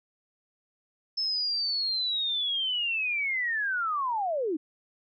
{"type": "linear sweep", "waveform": "sine", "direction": "down", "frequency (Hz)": [5274, 284.8], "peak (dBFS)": -26, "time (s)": [1.17, 4.57], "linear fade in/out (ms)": 10, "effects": []}